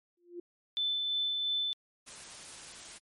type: tone with exponential growth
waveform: sine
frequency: 349.2 Hz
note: F4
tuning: in tune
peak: -36 dBFS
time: 0.17-0.4 s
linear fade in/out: 5 ms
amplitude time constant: 48 ms
type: tone with tremolo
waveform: sine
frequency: 3520 Hz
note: A7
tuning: in tune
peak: -28 dBFS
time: 0.77-1.73 s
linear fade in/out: 0 ms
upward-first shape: sine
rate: 2.9 Hz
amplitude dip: 25%
type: noise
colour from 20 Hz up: white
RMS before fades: -47 dBFS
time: 2.06-2.99 s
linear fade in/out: 20 ms
effects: MP3 48 kbps